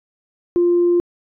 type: tone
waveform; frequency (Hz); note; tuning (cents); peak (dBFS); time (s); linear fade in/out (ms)
sine; 348.9; F4; -2; -11; 0.56-1; 0
effects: tanh soft clip ceiling -8 dBFS